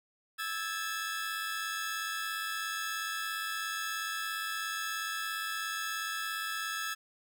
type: tone cluster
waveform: sawtooth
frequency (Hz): 1313 / 1641 / 1738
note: E6 / G#6 / A6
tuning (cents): -7 / -21 / -22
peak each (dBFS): -34 / -35 / -36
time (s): 0.38-6.95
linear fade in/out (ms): 20
effects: none